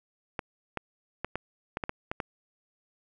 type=clicks; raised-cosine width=0.5 ms; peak=-16 dBFS; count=9; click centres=0.392 / 0.773 / 1.246 / 1.356 / 1.771 / 1.838 / 1.894 / 2.115 / 2.202 s; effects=none